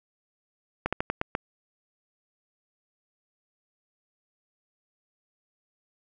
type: slowing click train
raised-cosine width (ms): 0.5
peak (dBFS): -11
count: 6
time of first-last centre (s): 0.86-1.351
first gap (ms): 66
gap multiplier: 1.2
effects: none

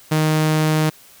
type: tone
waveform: sawtooth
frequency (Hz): 155.56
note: D#3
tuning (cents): 0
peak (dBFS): -11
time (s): 0.11-0.9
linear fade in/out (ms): 10
effects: white hiss -47 dBFS RMS until 1.2 s

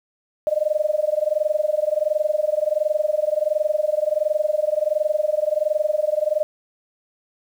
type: tone with amplitude modulation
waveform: sine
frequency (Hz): 609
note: D#5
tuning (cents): -37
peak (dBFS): -14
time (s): 0.47-6.43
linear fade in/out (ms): 0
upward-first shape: sine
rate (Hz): 21.4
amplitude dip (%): 95
effects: 8-bit

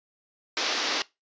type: band-pass noise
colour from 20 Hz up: white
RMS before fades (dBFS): -28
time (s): 0.57-1.02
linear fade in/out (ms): 0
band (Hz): 250 to 5700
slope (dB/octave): 48
effects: noise-tail reverb RT60 0.2 s tail -20 dB re dry + resampled to 16000 Hz

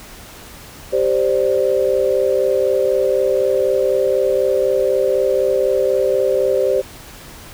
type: chord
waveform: sine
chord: G suspended fourth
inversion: none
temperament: equal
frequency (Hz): 392 / 523.3 / 587.3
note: G4 / C5 / D5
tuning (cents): 0 / 0 / 0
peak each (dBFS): -18 / -16 / -20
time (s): 0.92-6.82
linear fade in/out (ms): 20
effects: pink hiss -38 dBFS RMS until 7.53 s

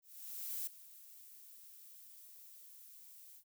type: noise with ADSR envelope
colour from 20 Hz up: violet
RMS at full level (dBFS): -40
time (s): 0.02-3.44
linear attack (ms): 650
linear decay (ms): 4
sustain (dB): -17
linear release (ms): 70
effects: none

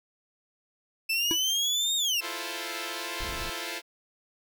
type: linear two-way sweep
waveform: 30% pulse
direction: up then down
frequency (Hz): 2632 to 3737 to 2632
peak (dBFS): -22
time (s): 1.09-2.21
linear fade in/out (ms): 10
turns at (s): 1.96
type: tone with exponential decay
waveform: square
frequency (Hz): 329.6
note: E4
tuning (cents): 0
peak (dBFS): -24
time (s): 1.31-1.39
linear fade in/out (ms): 0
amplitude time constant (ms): 17
type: chord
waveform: 5% pulse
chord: F major seventh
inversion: third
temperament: equal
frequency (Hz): 329.6 / 349.2 / 440 / 523.3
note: E4 / F4 / A4 / C5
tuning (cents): 0 / 0 / 0 / 0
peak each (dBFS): -27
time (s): 2.2-3.82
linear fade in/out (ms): 50
type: noise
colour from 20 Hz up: brown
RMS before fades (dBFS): -38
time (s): 3.2-3.5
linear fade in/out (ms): 5
effects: none

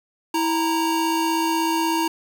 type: tone pair together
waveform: square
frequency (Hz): 328.2 / 928.3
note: E4 / A#5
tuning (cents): -8 / -7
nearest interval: octave + tritone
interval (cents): 1801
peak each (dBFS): -23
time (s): 0.34-2.08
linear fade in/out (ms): 5
effects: 8-bit

